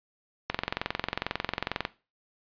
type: click train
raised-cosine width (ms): 0.3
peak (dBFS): -11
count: 31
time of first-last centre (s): 0.5-1.851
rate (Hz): 22.2
effects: noise-tail reverb RT60 0.3 s tail -17 dB re dry + resampled to 11025 Hz